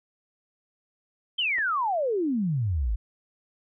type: exponential sweep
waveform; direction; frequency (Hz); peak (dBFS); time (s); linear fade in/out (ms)
sine; down; 3203 to 47.59; -23; 1.38-2.96; 10
type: clicks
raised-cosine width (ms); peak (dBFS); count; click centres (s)
0.5; -29; 2; 1.583 / 1.586
effects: none